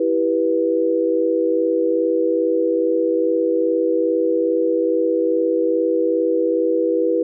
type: chord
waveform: sine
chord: E minor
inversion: none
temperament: equal with one note detuned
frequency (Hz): 329.6 / 392 / 489.1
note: E4 / G4 / B4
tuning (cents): 0 / 0 / -17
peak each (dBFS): -20 / -22 / -18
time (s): 0-7.23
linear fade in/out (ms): 5
effects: none